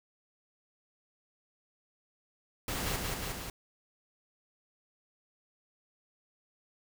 pink noise with echo, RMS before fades -35 dBFS, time 2.68-2.96 s, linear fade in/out 2 ms, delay 180 ms, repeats 3, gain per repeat -2 dB, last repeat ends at 3.5 s, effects none

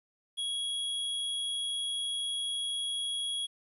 square tone, 3322 Hz, G#7, in tune, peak -32 dBFS, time 0.37-3.47 s, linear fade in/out 20 ms, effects resampled to 32000 Hz + 11-bit

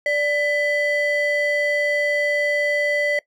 triangle ring-modulated tone, 1292 Hz, E6, 35 cents flat, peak -13 dBFS, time 0.06-3.19 s, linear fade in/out 2 ms, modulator 705 Hz, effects noise-tail reverb RT60 0.1 s tail -21 dB re dry

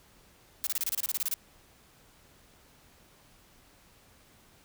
blue noise bursts, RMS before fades -30 dBFS, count 13, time 0.64-1.34 s, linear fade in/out 0 ms, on 28 ms, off 28 ms, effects pink hiss -60 dBFS RMS until 4.64 s

